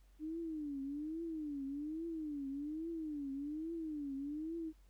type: tone with vibrato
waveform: sine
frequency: 301.5 Hz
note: D4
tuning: 46 cents sharp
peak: -39 dBFS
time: 0.19-4.73 s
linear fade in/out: 50 ms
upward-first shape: triangle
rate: 1.2 Hz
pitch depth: 200 cents each way
effects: added 47 Hz sine -61 dBFS peak until 4.89 s + pink hiss -75 dBFS RMS until 4.89 s